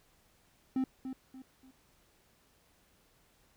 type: tone with echo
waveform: triangle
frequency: 261.6 Hz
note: C4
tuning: in tune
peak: -26 dBFS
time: 0.76-0.84 s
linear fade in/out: 2 ms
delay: 290 ms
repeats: 3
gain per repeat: -9 dB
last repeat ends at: 1.71 s
effects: pink hiss -68 dBFS RMS until 3.56 s